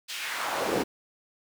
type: noise with high-pass filter sweep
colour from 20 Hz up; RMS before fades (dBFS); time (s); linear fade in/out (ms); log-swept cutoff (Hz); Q
brown; -30; 0.08-0.84; 20; 3500 to 290; 1.5
effects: none